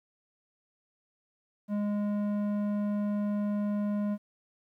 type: tone with low-pass filter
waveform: square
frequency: 206.3 Hz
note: G#3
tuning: 11 cents flat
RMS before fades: -30 dBFS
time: 1.68-4.18 s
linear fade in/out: 50 ms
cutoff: 820 Hz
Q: 0.56
effects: 11-bit